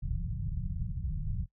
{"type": "low-pass noise", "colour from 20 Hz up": "pink", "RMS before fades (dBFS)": -34, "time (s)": [0.02, 1.46], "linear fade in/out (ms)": 10, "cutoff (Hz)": 180, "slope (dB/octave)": 96, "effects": ["noise-tail reverb RT60 0.1 s tail -19 dB re dry"]}